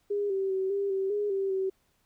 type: tone with pitch steps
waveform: sine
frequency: 407.8 / 386.7 / 380.6 / 398.6 / 385.5 / 413 / 389.3 / 381.8 Hz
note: G#4 / G4 / F#4 / G4 / G4 / G#4 / G4 / G4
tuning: -32 / -24 / +49 / +29 / -29 / -10 / -12 / -46 cents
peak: -26 dBFS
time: 0.1-1.7 s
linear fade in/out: 10 ms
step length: 200 ms
effects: pink hiss -71 dBFS RMS until 2.05 s